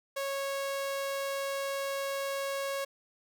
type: tone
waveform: sawtooth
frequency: 551 Hz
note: C#5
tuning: 11 cents flat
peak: -28 dBFS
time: 0.16-2.85 s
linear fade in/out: 10 ms
effects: none